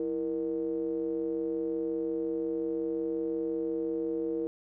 triangle ring-modulated tone, 70.3 Hz, C#2, 25 cents sharp, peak -24 dBFS, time 0-4.47 s, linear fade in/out 0 ms, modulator 399 Hz, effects none

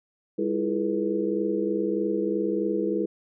sine tone cluster, 201.6 / 328.6 / 351.8 / 419.2 / 480.9 Hz, G3 / E4 / F4 / G#4 / B4, +49 / -5 / +13 / +16 / -46 cents, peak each -31 / -27 / -35 / -29 / -30 dBFS, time 0.38-3.06 s, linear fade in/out 10 ms, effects none

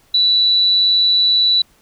sine tone with amplitude modulation, 3951 Hz, B7, in tune, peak -9 dBFS, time 0.14-1.62 s, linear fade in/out 5 ms, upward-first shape sine, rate 179 Hz, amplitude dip 30%, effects pink hiss -54 dBFS RMS until 1.81 s

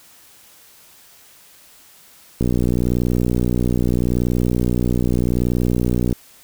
click train, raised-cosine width 3 ms, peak -6 dBFS, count 227, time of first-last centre 2.41-6.127 s, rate 60.8 Hz, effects white hiss -48 dBFS RMS until 6.43 s

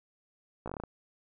slowing click train, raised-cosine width 1 ms, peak -24 dBFS, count 8, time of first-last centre 0.66-0.837 s, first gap 16 ms, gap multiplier 1.15, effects none

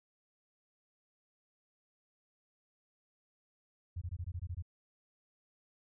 sine tone bursts, 87.31 Hz, F2, in tune, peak -36 dBFS, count 9, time 3.96-4.624 s, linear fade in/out 10 ms, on 56 ms, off 20 ms, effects none

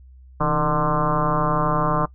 sine tone with frequency modulation, 604 Hz, D5, 48 cents sharp, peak -17 dBFS, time 0.4-2.06 s, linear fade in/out 10 ms, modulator 147 Hz, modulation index 4.5, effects noise-tail reverb RT60 0.1 s tail -21 dB re dry + added 64 Hz sine -43 dBFS peak until 2.14 s

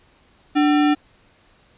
sine tone with sample-and-hold, 294.8 Hz, D4, 7 cents sharp, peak -13 dBFS, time 0.55-0.95 s, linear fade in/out 20 ms, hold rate 1050 Hz, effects pink hiss -56 dBFS RMS until 1.77 s + resampled to 8000 Hz

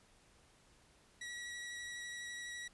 sawtooth tone with vibrato, 1926 Hz, B6, 44 cents flat, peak -40 dBFS, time 1.21-2.68 s, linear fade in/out 5 ms, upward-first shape sine, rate 12 Hz, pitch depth 15 cents each way, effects pink hiss -67 dBFS RMS until 2.73 s + resampled to 24000 Hz

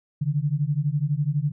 sine beating tone pair, 140.7 / 152.7 Hz, C#3 / D#3, +26 / -32 cents, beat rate 12 Hz, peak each -24 dBFS, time 0.21-1.52 s, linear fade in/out 10 ms, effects none

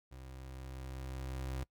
30% pulse tone with level ramp, 65.41 Hz, C2, in tune, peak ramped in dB -46 to -34 dBFS, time 0.11-1.64 s, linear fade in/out 10 ms, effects noise-tail reverb RT60 0.1 s tail -22 dB re dry

